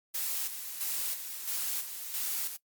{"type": "noise with tremolo", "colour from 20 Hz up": "blue", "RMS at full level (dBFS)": -33, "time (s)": [0.14, 2.57], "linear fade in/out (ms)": 10, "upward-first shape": "square", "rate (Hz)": 1.5, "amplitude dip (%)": 55, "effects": ["noise-tail reverb RT60 0.1 s tail -20 dB re dry", "Opus 48 kbps"]}